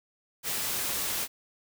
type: noise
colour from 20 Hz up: white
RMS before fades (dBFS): -31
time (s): 0.43-1.28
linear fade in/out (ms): 50
effects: none